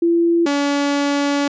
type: tone pair in turn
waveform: sine / sawtooth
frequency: 338.7 / 284.8 Hz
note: E4 / C#4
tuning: +47 / +47 cents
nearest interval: minor third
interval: 300 cents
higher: first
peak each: -12 dBFS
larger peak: neither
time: 0.02-0.46 / 0.46-1.48 s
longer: second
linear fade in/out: 5 ms
effects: resampled to 16000 Hz